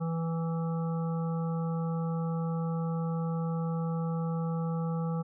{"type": "harmonic tone", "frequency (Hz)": 164.81, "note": "E3", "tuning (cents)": 0, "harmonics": [1, 3, 5, 7, 8], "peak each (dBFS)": [-29, -39, -43, -46, -47], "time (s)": [0, 5.23], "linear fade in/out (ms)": 20, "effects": []}